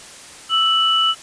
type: tone pair together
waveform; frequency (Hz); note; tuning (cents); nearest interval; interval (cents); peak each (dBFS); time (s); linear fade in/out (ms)
sine; 1318.5 / 2960; E6 / F#7; 0 / 0; octave + major second; 1400; -18 / -15; 0.49-1.15; 50
effects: white hiss -39 dBFS RMS until 1.22 s + resampled to 22050 Hz